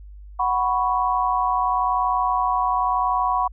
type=chord; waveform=sine; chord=F# suspended fourth; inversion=none; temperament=equal; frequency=740 / 987.8 / 1108.7 Hz; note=F#5 / B5 / C#6; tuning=0 / 0 / 0 cents; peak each=-23 / -22 / -23 dBFS; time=0.39-3.48 s; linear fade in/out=10 ms; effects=added 50 Hz sine -38 dBFS peak until 3.52 s